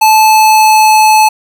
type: tone with pitch glide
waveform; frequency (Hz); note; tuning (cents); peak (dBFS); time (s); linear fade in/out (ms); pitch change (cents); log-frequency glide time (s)
square; 870 to 864.5; A5 to A5; -20 to -31; -4; 0.01-1.29; 10; -11; 0.25-0.95
effects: none